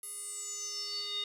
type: tone with band-pass filter sweep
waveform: square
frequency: 410 Hz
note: G#4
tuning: 22 cents flat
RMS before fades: -39 dBFS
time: 0.03-1.24 s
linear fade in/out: 2 ms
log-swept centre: 11000 to 3500 Hz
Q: 9
effects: none

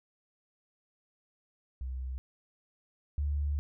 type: tone pair in turn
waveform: sine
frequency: 64.4 / 72.52 Hz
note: C2 / D2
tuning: -27 / -21 cents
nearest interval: major second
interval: 206 cents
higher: second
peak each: -34 / -28 dBFS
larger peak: second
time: 1.81-2.18 / 3.18-3.59 s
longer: second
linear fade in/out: 0 ms
effects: none

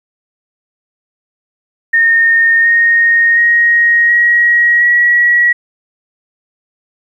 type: tone with pitch steps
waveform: sine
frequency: 1835 / 1856.3 / 1877.9 / 1899.7 / 1921.8 Hz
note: A#6 / A#6 / A#6 / A#6 / B6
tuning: -28 / -8 / +12 / +32 / -48 cents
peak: -6 dBFS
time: 1.93-5.53 s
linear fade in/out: 10 ms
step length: 720 ms
effects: 8-bit

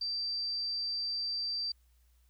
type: tone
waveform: sine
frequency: 4681 Hz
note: D8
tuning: 7 cents flat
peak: -32 dBFS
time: 0.01-1.72 s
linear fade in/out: 5 ms
effects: added 60 Hz sine -63 dBFS peak until 2.29 s + white hiss -75 dBFS RMS until 2.29 s

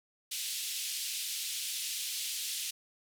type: band-pass noise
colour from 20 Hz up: pink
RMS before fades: -37 dBFS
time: 0.31-2.71 s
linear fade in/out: 10 ms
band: 2900 to 14000 Hz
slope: 24 dB/octave
effects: none

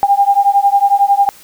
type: beating tone pair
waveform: sine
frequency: 796 / 807 Hz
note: G5 / G#5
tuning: +26 / -50 cents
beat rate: 11 Hz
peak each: -11 dBFS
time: 0.03-1.29 s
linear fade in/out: 0 ms
effects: white hiss -41 dBFS RMS until 1.43 s

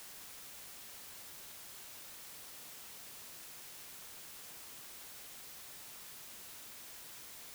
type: silence
effects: white hiss -51 dBFS RMS until 7.54 s

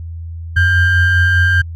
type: ring-modulated tone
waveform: triangle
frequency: 753 Hz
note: F#5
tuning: 30 cents sharp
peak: -4 dBFS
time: 0.56-1.62 s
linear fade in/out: 10 ms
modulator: 841 Hz
effects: added 83 Hz sine -24 dBFS peak until 1.75 s

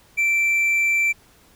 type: tone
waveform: triangle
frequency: 2341 Hz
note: D7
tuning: 6 cents flat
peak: -15 dBFS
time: 0.17-1.13 s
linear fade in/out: 20 ms
effects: pink hiss -54 dBFS RMS until 1.55 s

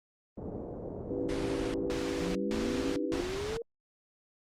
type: low-pass noise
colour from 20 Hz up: white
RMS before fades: -40 dBFS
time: 0.37-1.94 s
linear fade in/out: 5 ms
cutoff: 560 Hz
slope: 24 dB/octave
type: chord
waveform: sine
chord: C# half-diminished seventh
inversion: none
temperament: equal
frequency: 277.2 / 329.6 / 392 / 493.9 Hz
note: C#4 / E4 / G4 / B4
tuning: 0 / 0 / 0 / 0 cents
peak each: -37 dBFS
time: 1.1-3.21 s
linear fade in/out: 5 ms
type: noise bursts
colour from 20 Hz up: pink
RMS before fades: -38 dBFS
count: 4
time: 1.29-3.57 s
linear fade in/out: 0 ms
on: 450 ms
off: 160 ms
type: exponential sweep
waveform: sine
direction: up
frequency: 170 to 471.9 Hz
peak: -34 dBFS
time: 2.21-3.62 s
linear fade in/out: 2 ms
effects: low-pass 6000 Hz 12 dB/octave + Opus 32 kbps

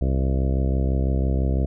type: harmonic tone with a mistuned harmonic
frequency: 66 Hz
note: C2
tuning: 16 cents sharp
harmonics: 1 / 2 / 3 / 4 / 5 / 6 / 7 / 8 / 9 / 10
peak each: -20 / -26 / -30 / -32 / -34 / -36 / -37 / -38 / -39 / -40 dBFS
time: 0.01-1.66 s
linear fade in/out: 5 ms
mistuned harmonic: 10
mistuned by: +20 cents
effects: none

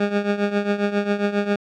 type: tone with tremolo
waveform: 20% pulse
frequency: 203.8 Hz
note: G#3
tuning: 32 cents flat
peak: -11 dBFS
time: 0-1.56 s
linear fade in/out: 5 ms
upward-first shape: triangle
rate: 7.4 Hz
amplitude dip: 80%
effects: low-pass 3000 Hz 12 dB/octave

